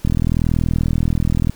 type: click train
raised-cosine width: 5 ms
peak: -5 dBFS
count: 60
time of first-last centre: 0.05-1.496 s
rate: 40.8 Hz
effects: pink hiss -46 dBFS RMS until 1.55 s